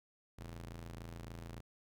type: ring-modulated tone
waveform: sawtooth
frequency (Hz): 83.8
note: E2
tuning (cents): +29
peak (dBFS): -39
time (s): 0.38-1.61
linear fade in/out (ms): 10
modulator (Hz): 28.5
effects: none